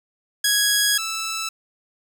10% pulse tone pair in turn, 1661.2 / 1318.5 Hz, G#6 / E6, 0 / 0 cents, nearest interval major third, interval 400 cents, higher first, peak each -8 / -17 dBFS, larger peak first, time 0.44-0.98 / 0.98-1.49 s, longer first, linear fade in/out 5 ms, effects none

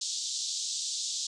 white band-pass noise, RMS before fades -34 dBFS, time 0.01-1.27 s, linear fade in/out 5 ms, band 3500 to 7500 Hz, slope 48 dB/octave, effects resampled to 24000 Hz

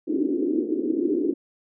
pink band-pass noise, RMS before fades -24 dBFS, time 0.07-1.34 s, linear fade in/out 10 ms, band 280 to 370 Hz, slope 48 dB/octave, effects none

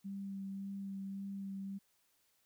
sine tone with vibrato, 196 Hz, G3, in tune, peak -40 dBFS, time 0.04-1.79 s, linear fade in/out 20 ms, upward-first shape sine, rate 1.8 Hz, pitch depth 13 cents each way, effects white hiss -75 dBFS RMS until 2.45 s

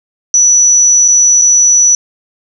sine tone with dropouts, 5920 Hz, F#8, in tune, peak -4 dBFS, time 0.34-1.95 s, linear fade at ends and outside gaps 1 ms, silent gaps 1.08-1.084 / 1.415-1.419 s, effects none

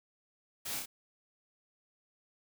white noise with echo, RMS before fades -40 dBFS, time 0.65-0.8 s, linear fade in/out 10 ms, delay 30 ms, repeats 2, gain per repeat -2 dB, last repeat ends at 0.86 s, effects none

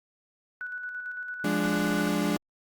sine tone with tremolo, 1480 Hz, F#6, in tune, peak -32 dBFS, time 0.61-2.08 s, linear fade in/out 0 ms, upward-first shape square, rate 8.9 Hz, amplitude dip 35%
35% pulse chord, D diminished, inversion first, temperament equal, 174.61 / 207.7 / 293.7 Hz, F3 / Ab3 / D4, 0 / 0 / 0 cents, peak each -29 / -27 / -27 dBFS, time 1.44-2.37 s, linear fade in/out 5 ms
effects Opus 48 kbps

